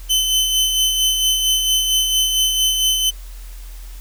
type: tone with tremolo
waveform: sawtooth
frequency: 3050 Hz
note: G7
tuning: 48 cents flat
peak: -10 dBFS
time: 0.09-3.11 s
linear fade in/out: 20 ms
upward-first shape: sine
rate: 4.4 Hz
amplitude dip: 40%
effects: added 42 Hz sine -31 dBFS peak until 4 s + white hiss -45 dBFS RMS until 4 s